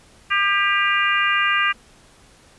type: harmonic tone with a mistuned harmonic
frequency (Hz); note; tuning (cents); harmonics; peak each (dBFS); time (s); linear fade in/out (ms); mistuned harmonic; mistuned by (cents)
400; G4; +35; 3 / 4 / 5 / 6 / 7; -21 / -22 / -23 / -24 / -24; 0.3-1.73; 20; 5; -29
effects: pink hiss -51 dBFS RMS until 2.58 s + resampled to 24000 Hz

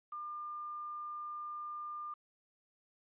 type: tone with quantisation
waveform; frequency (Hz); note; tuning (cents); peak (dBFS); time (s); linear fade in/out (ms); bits
sine; 1200; D6; +37; -40; 0.12-2.14; 5; 10
effects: resampled to 8000 Hz

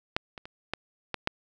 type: clicks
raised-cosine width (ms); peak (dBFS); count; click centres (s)
0.3; -9 / -24 / -26 / -13 / -14 / -9; 6; 0.165 / 0.378 / 0.455 / 0.736 / 1.143 / 1.274
effects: none

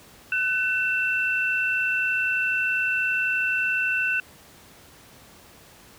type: tone pair together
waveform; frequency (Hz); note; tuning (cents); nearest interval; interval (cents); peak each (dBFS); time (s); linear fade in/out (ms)
sine; 1505.2 / 2682; F#6 / E7; +29 / +29; minor seventh; 1000; -24; 0.32-4.2; 2
effects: pink hiss -50 dBFS RMS until 5.98 s + high-pass 60 Hz 12 dB/octave

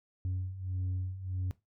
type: beating tone pair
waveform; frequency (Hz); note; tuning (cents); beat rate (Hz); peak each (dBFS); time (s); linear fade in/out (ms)
sine; 91.4 / 93; F#2 / F#2; -21 / +9; 1.6; -36 / -32; 0.25-1.51; 0
effects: noise-tail reverb RT60 0.2 s tail -20 dB re dry + tanh soft clip ceiling -29 dBFS

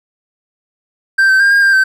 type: tone with pitch steps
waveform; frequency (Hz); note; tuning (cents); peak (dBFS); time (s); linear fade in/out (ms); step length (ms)
triangle; 1571 / 1544 / 1602 / 1618 / 1592 / 1545; G6 / G6 / G6 / G#6 / G6 / G6; +3 / -27 / +37 / -46 / +26 / -26; -5; 1.18-1.84; 10; 110
effects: none

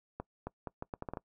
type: accelerating click train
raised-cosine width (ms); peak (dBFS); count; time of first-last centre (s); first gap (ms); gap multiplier
1; -24; 9; 0.2-1.172; 270; 0.75
effects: noise-tail reverb RT60 0.1 s tail -23 dB re dry

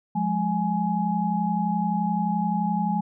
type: tone cluster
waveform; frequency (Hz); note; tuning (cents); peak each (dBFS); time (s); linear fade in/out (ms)
sine; 177.9 / 209.5 / 838; F3 / G#3 / G#5; +32 / +15 / +15; -26; 0.15-3.01; 10
effects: none

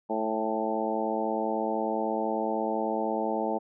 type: harmonic tone with a mistuned harmonic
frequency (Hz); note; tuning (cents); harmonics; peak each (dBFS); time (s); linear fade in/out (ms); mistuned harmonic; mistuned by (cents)
110; A2; 0; 2 / 3 / 4 / 5 / 6 / 7 / 8; -34 / -34 / -34 / -34 / -34 / -34 / -34; 0.09-3.59; 20; 7; +31
effects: none

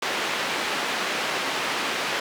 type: band-pass noise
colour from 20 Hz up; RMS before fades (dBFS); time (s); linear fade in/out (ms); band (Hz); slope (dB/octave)
white; -27; 0.02-2.2; 5; 250 to 2800; 12
effects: none

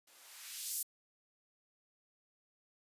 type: noise with band-pass filter sweep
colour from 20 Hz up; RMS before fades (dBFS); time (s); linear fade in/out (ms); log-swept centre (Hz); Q
violet; -44; 0.07-0.83; 5; 270 to 10000; 0.87
effects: resampled to 32000 Hz

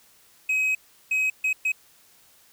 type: tone bursts at uneven times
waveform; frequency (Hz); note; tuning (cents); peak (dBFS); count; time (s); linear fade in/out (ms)
triangle; 2538; D#7; +34; -19; 4; 0.49-0.75 / 1.11-1.3 / 1.44-1.53 / 1.65-1.72; 5
effects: white hiss -57 dBFS RMS until 2.52 s

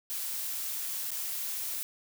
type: noise with dropouts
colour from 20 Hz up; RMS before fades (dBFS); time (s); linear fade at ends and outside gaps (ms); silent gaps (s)
blue; -35; 0.1-1.83; 0; 1.106-1.116
effects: none

